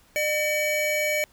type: tone pair together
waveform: square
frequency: 603 / 2277 Hz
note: D5 / C#7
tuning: +46 / +46 cents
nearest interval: octave + major seventh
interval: 2300 cents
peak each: -26 dBFS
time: 0.16-1.24 s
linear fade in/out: 0 ms
effects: pink hiss -58 dBFS RMS until 1.32 s